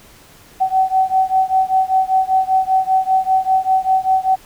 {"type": "beating tone pair", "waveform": "sine", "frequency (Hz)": [756, 761.1], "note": ["F#5", "F#5"], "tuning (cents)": [37, 49], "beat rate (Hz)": 5.1, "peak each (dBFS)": [-15, -16], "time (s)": [0.6, 4.36], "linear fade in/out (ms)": 20, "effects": ["pink hiss -45 dBFS RMS until 4.45 s"]}